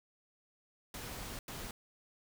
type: noise bursts at uneven times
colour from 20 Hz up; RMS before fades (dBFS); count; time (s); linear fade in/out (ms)
pink; -44; 2; 0.94-1.39 / 1.48-1.71; 2
effects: none